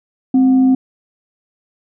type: tone with frequency modulation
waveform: sine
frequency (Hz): 260.9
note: C4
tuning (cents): -5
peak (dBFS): -8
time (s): 0.34-0.75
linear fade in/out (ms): 5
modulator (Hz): 468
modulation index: 0.2
effects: none